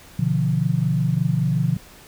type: chord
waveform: sine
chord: B diminished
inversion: none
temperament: equal with one note detuned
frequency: 123.47 / 146.83 / 172.11 Hz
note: B2 / D3 / F3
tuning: 0 / 0 / -25 cents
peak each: -23 / -21 / -22 dBFS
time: 0.19-1.77 s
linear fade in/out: 5 ms
effects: pink hiss -46 dBFS RMS until 2.07 s